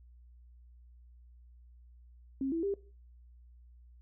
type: tone with pitch steps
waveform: sine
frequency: 269.1 / 330.5 / 398.3 Hz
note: C4 / E4 / G4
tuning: +49 / +5 / +28 cents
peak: -30 dBFS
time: 2.41-2.74 s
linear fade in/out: 2 ms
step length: 110 ms
effects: noise-tail reverb RT60 0.4 s tail -19 dB re dry + added 60 Hz sine -54 dBFS peak until 4.01 s